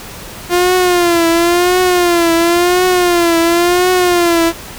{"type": "tone with vibrato", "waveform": "sawtooth", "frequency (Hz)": 349.2, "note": "F4", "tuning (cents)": 0, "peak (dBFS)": -5, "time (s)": [0.49, 4.53], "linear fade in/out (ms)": 50, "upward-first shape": "triangle", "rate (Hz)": 0.95, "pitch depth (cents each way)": 93, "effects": ["pink hiss -30 dBFS RMS until 4.78 s"]}